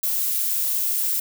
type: noise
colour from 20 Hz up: violet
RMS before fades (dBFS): -23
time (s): 0.03-1.2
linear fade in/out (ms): 5
effects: none